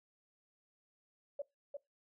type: tone with echo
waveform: sine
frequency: 570 Hz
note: C#5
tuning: 48 cents sharp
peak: -36 dBFS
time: 1.39-1.42 s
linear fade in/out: 5 ms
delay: 350 ms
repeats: 1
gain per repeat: -4 dB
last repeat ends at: 1.77 s
effects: noise-tail reverb RT60 0.2 s tail -21 dB re dry